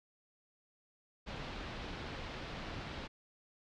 pink low-pass noise, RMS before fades -44 dBFS, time 1.26-3.08 s, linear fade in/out 20 ms, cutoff 4300 Hz, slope 24 dB/octave, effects none

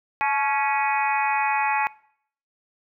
harmonic tone with a mistuned harmonic, 277.2 Hz, C#4, in tune, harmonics 3 / 4 / 5 / 6 / 7 / 8 / 9, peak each -22 / -29 / -33 / -32 / -31 / -33 / -29 dBFS, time 0.21-1.87 s, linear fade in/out 0 ms, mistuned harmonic 3, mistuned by +49 cents, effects noise-tail reverb RT60 0.6 s tail -21 dB re dry

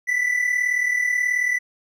triangle tone pair together, 1975.5 / 2014 Hz, B6 / B6, 0 / +33 cents, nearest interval unison, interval 33 cents, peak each -18 / -24 dBFS, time 0.07-1.59 s, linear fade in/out 20 ms, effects none

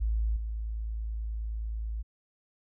sine tone with level steps, 54.7 Hz, A1, 9 cents flat, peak -25 / -31 dBFS, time 0-2.03 s, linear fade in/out 20 ms, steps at 0.36 s, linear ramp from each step 10 ms, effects none

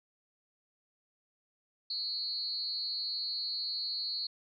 sine tone with amplitude modulation, 4316 Hz, C#8, 47 cents flat, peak -29 dBFS, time 1.9-4.27 s, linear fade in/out 5 ms, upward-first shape sine, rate 287 Hz, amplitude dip 90%, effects none

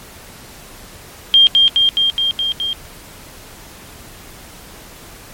sine tone with echo, 3200 Hz, G7, 35 cents sharp, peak -5 dBFS, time 1.34-1.47 s, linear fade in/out 0 ms, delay 210 ms, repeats 6, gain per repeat -2 dB, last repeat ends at 2.73 s, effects pink hiss -38 dBFS RMS until 5.33 s + MP3 64 kbps

